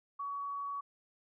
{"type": "tone", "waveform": "sine", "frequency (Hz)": 1128, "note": "C#6", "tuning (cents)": 30, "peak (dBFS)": -36, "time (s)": [0.19, 0.81], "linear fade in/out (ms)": 10, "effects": []}